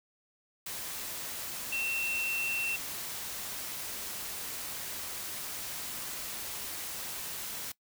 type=tone in noise; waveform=sine; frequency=2700 Hz; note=E7; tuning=41 cents sharp; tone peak=-31 dBFS; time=1.72-2.76 s; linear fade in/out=5 ms; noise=white; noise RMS=-39 dBFS; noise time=0.66-7.72 s; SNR=+5 dB; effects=noise-tail reverb RT60 0.1 s tail -21 dB re dry